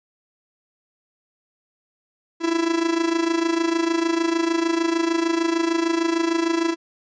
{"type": "tone with amplitude modulation", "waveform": "45% pulse", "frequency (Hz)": 332.7, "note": "E4", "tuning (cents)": 16, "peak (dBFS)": -16, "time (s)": [2.4, 6.76], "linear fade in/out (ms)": 50, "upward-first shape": "sine", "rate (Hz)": 26.6, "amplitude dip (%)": 70, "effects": ["resampled to 16000 Hz"]}